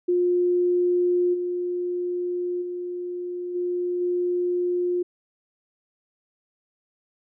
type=tone with level steps; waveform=sine; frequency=355.4 Hz; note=F4; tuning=30 cents sharp; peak=-18 / -24 / -28 / -23 / -21 dBFS; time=0.08-5.03 s; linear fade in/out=10 ms; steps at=1.33 / 2.61 / 3.54 / 4 s; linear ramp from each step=20 ms; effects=none